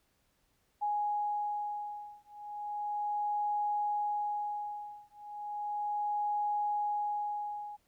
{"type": "beating tone pair", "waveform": "sine", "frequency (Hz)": [830.6, 830.95], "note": ["G#5", "G#5"], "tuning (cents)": [0, 1], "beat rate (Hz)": 0.35, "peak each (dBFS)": [-35, -35], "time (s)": [0.81, 7.77], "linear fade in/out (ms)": 20, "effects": ["pink hiss -74 dBFS RMS until 7.87 s"]}